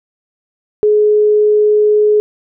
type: tone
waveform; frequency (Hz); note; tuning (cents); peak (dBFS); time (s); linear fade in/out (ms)
sine; 421.8; G#4; +27; -7; 0.83-2.2; 0
effects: none